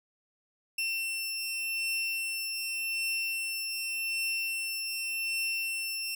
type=beating tone pair; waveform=sawtooth; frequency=2700 / 2700.86 Hz; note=E7 / E7; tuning=+41 / +41 cents; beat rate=0.86 Hz; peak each=-28 / -37 dBFS; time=0.78-6.15 s; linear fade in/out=5 ms; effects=none